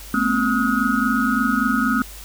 sine tone cluster, 217.3 / 242.3 / 265.9 / 1268 / 1447 Hz, A3 / B3 / C4 / D#6 / F#6, -21 / -33 / +28 / +32 / -39 cents, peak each -23 dBFS, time 0.14-2.02 s, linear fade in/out 2 ms, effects added 50 Hz sine -38 dBFS peak until 2.24 s + white hiss -40 dBFS RMS until 2.24 s

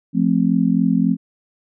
sine chord, F major, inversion none, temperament just, 174.61 / 218.3 / 261.9 Hz, F3 / A3 / C4, 0 / -13 / +2 cents, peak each -18 dBFS, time 0.13-1.17 s, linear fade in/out 50 ms, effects none

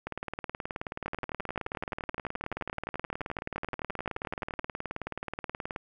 two click trains, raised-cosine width 0.5 ms, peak -19 / -19 dBFS, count 108 / 42, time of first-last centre 0.07-5.761 / 1.06-4.594 s, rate 18.8 / 11.6 Hz, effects none

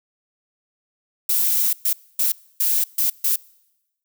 violet noise bursts at uneven times, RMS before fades -19 dBFS, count 6, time 1.29-1.73 / 1.85-1.93 / 2.19-2.32 / 2.6-2.84 / 2.98-3.1 / 3.24-3.36 s, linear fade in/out 5 ms, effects noise-tail reverb RT60 1.0 s tail -25 dB re dry

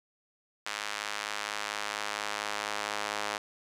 sawtooth tone with high-pass filter sweep, 104.3 Hz, G#2, 8 cents sharp, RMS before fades -35 dBFS, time 0.66-3.38 s, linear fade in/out 5 ms, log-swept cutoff 1400 to 800 Hz, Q 0.79, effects low-pass 8000 Hz 12 dB/octave

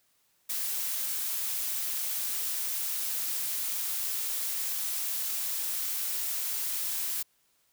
blue noise, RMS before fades -32 dBFS, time 0.49-7.23 s, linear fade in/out 10 ms, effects white hiss -70 dBFS RMS until 7.72 s

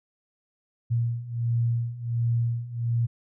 sine beating tone pair, 116.7 / 118.1 Hz, A#2 / A#2, +2 / +23 cents, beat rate 1.4 Hz, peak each -28 / -25 dBFS, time 0.9-3.07 s, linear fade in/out 20 ms, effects none

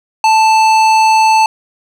sine tone with hard clipping, 880 Hz, A5, in tune, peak -8 dBFS, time 0.24-1.46 s, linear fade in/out 2 ms, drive 14 dB, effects none

